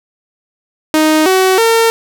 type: tone with pitch steps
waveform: sawtooth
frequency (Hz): 311.1 / 376.4 / 455.5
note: D#4 / F#4 / A#4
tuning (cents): 0 / +30 / -40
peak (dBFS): -4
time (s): 0.94-1.9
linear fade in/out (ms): 0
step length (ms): 320
effects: none